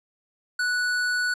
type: tone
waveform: square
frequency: 1477 Hz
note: F#6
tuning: 3 cents flat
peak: -23 dBFS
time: 0.59-1.34 s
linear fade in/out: 5 ms
effects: low-pass 8000 Hz 12 dB/octave